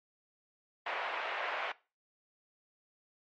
pink band-pass noise, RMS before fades -37 dBFS, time 0.86-1.72 s, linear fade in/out 5 ms, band 590 to 2700 Hz, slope 24 dB/octave, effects noise-tail reverb RT60 0.3 s tail -20 dB re dry + MP3 48 kbps

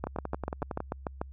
two click trains, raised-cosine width 1 ms, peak -17 / -19 dBFS, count 9 / 9, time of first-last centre 0.04-1.215 / 0.07-0.804 s, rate 6.81 / 10.9 Hz, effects added 67 Hz sine -43 dBFS peak until 1.32 s

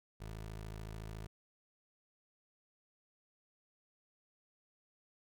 20% pulse tone, 53.8 Hz, A1, 38 cents flat, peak -39 dBFS, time 0.2-1.27 s, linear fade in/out 10 ms, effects none

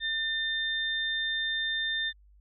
sine tone pair together, 1800 / 3600 Hz, A6 / A7, +39 / +39 cents, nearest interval octave, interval 1200 cents, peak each -31 / -30 dBFS, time 0-2.13 s, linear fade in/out 50 ms, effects added 50 Hz sine -55 dBFS peak until 2.4 s

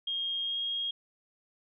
sine tone with pitch glide, 3238 to 3261 Hz, G#7 to G#7, -45 to -32 cents, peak -30 dBFS, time 0.07-0.91 s, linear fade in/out 5 ms, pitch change +13 cents, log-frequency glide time 0.43-0.57 s, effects none

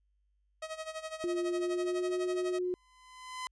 sawtooth tone with tremolo, 634 Hz, D#5, 32 cents sharp, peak -32 dBFS, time 0.62-2.59 s, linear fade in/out 5 ms, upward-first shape sine, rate 12 Hz, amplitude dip 80%
sine tone with pitch glide, 350 to 361.9 Hz, F4 to F#4, +4 to -38 cents, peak -30 dBFS, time 1.24-2.74 s, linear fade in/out 0 ms, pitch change +58 cents, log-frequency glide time 1.42-2.13 s
sawtooth tone with exponential growth, 1018 Hz, C6, 48 cents flat, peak -31 dBFS, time 2.64-3.47 s, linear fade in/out 0 ms, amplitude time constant 180 ms
effects added 50 Hz sine -70 dBFS peak until 3.51 s + resampled to 22050 Hz

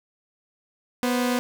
sawtooth tone pair together, 245.4 / 520 Hz, B3 / C5, -11 / -11 cents, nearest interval octave + minor second, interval 1300 cents, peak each -18 / -26 dBFS, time 1.03-1.39 s, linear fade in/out 0 ms, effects none

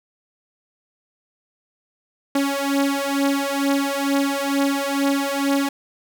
sawtooth beating tone pair, 277.2 / 279.4 Hz, C#4 / C#4, 0 / +14 cents, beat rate 2.2 Hz, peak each -18 dBFS, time 2.35-5.69 s, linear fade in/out 5 ms, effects none

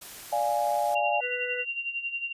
white noise, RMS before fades -43 dBFS, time 0.01-0.95 s, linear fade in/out 10 ms
sine chord, D diminished, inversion none, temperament equal, 587.3 / 698.5 / 830.6 Hz, D5 / F5 / Ab5, 0 / 0 / 0 cents, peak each -29 / -28 / -27 dBFS, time 0.32-1.21 s, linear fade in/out 10 ms
sine tone with tremolo, 2766 Hz, F7, 17 cents flat, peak -27 dBFS, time 0.95-2.33 s, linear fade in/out 10 ms, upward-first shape sine, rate 11 Hz, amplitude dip 70%
harmonic tone, 493.9 Hz, B4, in tune, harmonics 1 / 3 / 4, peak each -33 / -37 / -36 dBFS, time 1.2-1.65 s, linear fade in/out 50 ms
effects resampled to 32000 Hz

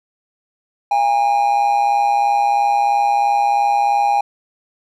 triangle tone with amplitude modulation, 813 Hz, G#5, 37 cents flat, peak -8 dBFS, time 0.91-4.21 s, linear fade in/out 5 ms, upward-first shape sine, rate 123 Hz, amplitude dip 60%, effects none

